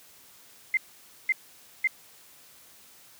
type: tone bursts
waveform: sine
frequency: 2083 Hz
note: C7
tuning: 8 cents flat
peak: -20 dBFS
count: 3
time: 0.74-1.873 s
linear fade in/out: 2 ms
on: 31 ms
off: 520 ms
effects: white hiss -54 dBFS RMS until 3.19 s + high-pass 60 Hz 12 dB/octave